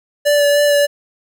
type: tone with vibrato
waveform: square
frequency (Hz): 580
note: D5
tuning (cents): -22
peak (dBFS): -11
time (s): 0.25-0.87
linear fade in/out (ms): 20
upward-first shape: sine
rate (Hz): 3.3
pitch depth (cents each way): 15
effects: none